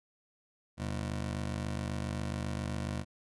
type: ring-modulated tone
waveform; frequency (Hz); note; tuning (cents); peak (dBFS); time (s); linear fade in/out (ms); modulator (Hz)
25% pulse; 103.83; G#2; 0; -27; 0.77-3.05; 50; 23.7
effects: resampled to 24000 Hz